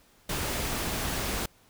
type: noise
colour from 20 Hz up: pink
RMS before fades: -31 dBFS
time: 0.29-1.46 s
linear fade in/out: 5 ms
effects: pink hiss -61 dBFS RMS until 1.69 s